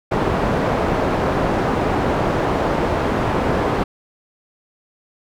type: low-pass noise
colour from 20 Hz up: white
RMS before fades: -19 dBFS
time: 0.11-3.84 s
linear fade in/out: 10 ms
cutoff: 760 Hz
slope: 12 dB/octave
effects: none